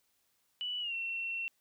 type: tone with pitch glide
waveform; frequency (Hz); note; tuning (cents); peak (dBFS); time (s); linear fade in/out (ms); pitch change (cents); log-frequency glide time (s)
sine; 2960 to 2714; F#7 to E7; 0 to +50; -34; 0.61-1.48; 0; -150; 0.8-0.94
effects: white hiss -75 dBFS RMS until 1.6 s